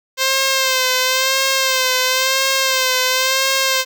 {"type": "tone with vibrato", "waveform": "5% pulse", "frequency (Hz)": 523.3, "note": "C5", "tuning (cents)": 0, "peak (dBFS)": -3, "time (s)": [0.17, 3.85], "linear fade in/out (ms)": 50, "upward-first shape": "sine", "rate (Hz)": 0.97, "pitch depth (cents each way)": 42, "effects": []}